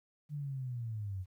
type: linear sweep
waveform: sine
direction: down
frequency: 150.7 to 89.7 Hz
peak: -36 dBFS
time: 0.29-1.26 s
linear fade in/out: 50 ms
effects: 12-bit